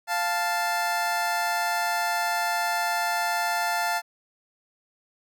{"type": "tone pair together", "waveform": "25% pulse", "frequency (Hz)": [698.5, 880.1], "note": ["F5", "A5"], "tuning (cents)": [0, 0], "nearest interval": "major third", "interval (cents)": 400, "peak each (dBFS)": -23, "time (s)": [0.07, 4.02], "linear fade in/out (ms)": 50, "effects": []}